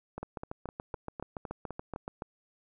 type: two click trains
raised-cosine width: 1 ms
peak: -24 / -23 dBFS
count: 8 / 15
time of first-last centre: 0.18-1.961 / 0.23-2.221 s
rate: 3.93 / 7.03 Hz
effects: none